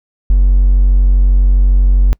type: tone with hard clipping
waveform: triangle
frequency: 46.25 Hz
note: F#1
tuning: in tune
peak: -6 dBFS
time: 0.3-2.13 s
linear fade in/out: 0 ms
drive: 4 dB
effects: noise-tail reverb RT60 0.1 s tail -26 dB re dry